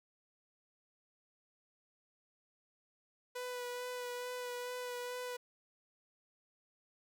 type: tone with vibrato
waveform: sawtooth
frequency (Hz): 493.9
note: B4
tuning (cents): 0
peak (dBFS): -36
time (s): 3.35-5.37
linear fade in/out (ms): 10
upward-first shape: sine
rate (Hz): 2.3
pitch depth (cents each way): 17
effects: none